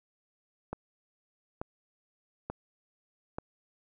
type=click train; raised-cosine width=1 ms; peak=-21 dBFS; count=4; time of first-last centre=0.73-3.385 s; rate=1.13 Hz; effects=none